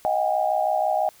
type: tone cluster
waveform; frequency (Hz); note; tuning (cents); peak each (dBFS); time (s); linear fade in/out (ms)
sine; 626 / 739 / 805; D#5 / F#5 / G5; +10 / -2 / +46; -24; 0.05-1.09; 0
effects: white hiss -53 dBFS RMS until 1.2 s